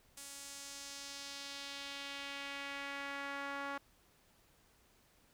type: tone with band-pass filter sweep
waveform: sawtooth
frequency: 279.9 Hz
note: C#4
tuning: 17 cents sharp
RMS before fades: -45 dBFS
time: 0.17-3.78 s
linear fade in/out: 5 ms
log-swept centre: 8900 to 1300 Hz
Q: 1.4
effects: pink hiss -69 dBFS RMS until 5.33 s